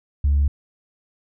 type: tone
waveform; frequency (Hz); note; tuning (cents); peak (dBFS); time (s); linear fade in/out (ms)
sine; 71.3; C#2; +49; -13; 0.24-0.48; 5
effects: tanh soft clip ceiling -12 dBFS